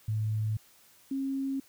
sine tone pair in turn, 108.3 / 270.7 Hz, A2 / C#4, -27 / -41 cents, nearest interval octave + major third, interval 1586 cents, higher second, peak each -27 / -29 dBFS, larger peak first, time 0.08-0.57 / 1.11-1.6 s, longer neither, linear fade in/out 5 ms, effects white hiss -60 dBFS RMS until 1.68 s

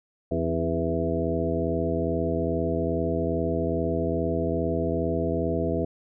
harmonic tone with a mistuned harmonic, 82.41 Hz, E2, in tune, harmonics 1 / 2 / 3 / 4 / 5 / 6 / 8, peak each -31 / -31 / -31 / -31 / -31 / -31 / -31 dBFS, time 0.31-5.85 s, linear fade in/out 5 ms, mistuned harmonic 3, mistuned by +51 cents, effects none

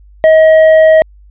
triangle tone with hard clipping, 634 Hz, D#5, 32 cents sharp, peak -4 dBFS, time 0.24-1.02 s, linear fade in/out 0 ms, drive 9 dB, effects added 50 Hz sine -37 dBFS peak until 1.3 s + resampled to 8000 Hz

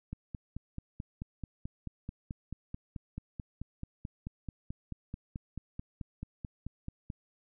click train, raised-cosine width 5 ms, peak -26 dBFS, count 33, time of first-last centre 0.13-7.102 s, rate 4.59 Hz, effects none

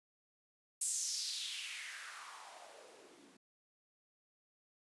blue noise with band-pass filter sweep, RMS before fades -44 dBFS, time 0.81-3.37 s, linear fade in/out 5 ms, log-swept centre 8500 to 240 Hz, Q 3.4, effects resampled to 24000 Hz

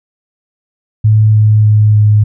sine tone with pitch steps, 108 / 107.19 / 106.39 / 105.59 Hz, A2 / A2 / G#2 / G#2, -32 / -45 / +42 / +29 cents, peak -4 dBFS, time 1.04-2.24 s, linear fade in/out 10 ms, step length 300 ms, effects none

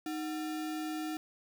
sine tone with sample-and-hold, 311.1 Hz, D#4, in tune, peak -34 dBFS, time 0.06-1.17 s, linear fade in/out 2 ms, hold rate 1050 Hz, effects none

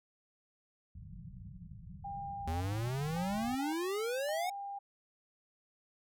white low-pass noise, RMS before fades -49 dBFS, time 0.95-3.55 s, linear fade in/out 5 ms, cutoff 190 Hz, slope 96 dB/octave
sine tone with tremolo, 800 Hz, G5, 35 cents sharp, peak -39 dBFS, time 2.04-4.79 s, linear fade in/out 10 ms, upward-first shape square, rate 0.89 Hz, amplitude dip 75%
square exponential sweep, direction up, 77.78 to 754 Hz, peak -34 dBFS, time 2.47-4.5 s, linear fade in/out 5 ms
effects none

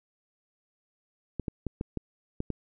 clicks, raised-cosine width 3 ms, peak -18 dBFS, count 7, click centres 1.397 / 1.482 / 1.667 / 1.811 / 1.973 / 2.404 / 2.503 s, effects none

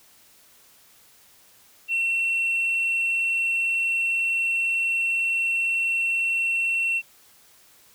sine tone, 2711 Hz, E7, 48 cents sharp, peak -19 dBFS, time 1.88-7.02 s, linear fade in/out 50 ms, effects tanh soft clip ceiling -19 dBFS + white hiss -55 dBFS RMS until 7.94 s

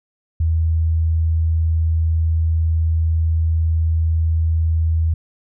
sine tone, 81 Hz, E2, 30 cents flat, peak -14 dBFS, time 0.4-5.14 s, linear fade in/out 5 ms, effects none

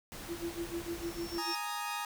pink noise, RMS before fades -45 dBFS, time 0.12-1.38 s, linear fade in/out 0 ms
sine tone with tremolo, 340 Hz, F4, 46 cents flat, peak -33 dBFS, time 0.27-1.54 s, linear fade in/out 50 ms, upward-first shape sine, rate 6.6 Hz, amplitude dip 95%
sine tone with exponential growth, 5430 Hz, F8, 50 cents flat, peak -34 dBFS, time 0.72-1.55 s, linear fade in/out 2 ms, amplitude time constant 180 ms
sawtooth chord, Ab suspended second, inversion none, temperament equal, 830.6 / 932.3 / 1244.5 Hz, Ab5 / Bb5 / Eb6, 0 / 0 / 0 cents, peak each -36 dBFS, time 1.38-2.05 s, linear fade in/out 2 ms
effects none

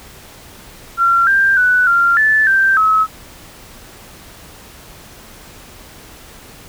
sine tone with pitch steps, 1370 / 1585 / 1487 / 1386 / 1746 / 1568 / 1288 Hz, F6 / G6 / F#6 / F6 / A6 / G6 / E6, -34 / +19 / +8 / -14 / -14 / 0 / -41 cents, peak -9 dBFS, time 0.97-3.07 s, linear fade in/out 50 ms, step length 300 ms, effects pink hiss -39 dBFS RMS until 6.68 s

